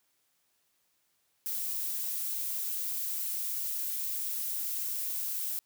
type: noise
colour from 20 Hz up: violet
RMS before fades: -34 dBFS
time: 1.46-5.59 s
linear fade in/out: 0 ms
effects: white hiss -74 dBFS RMS until 5.65 s + high-pass 60 Hz 12 dB/octave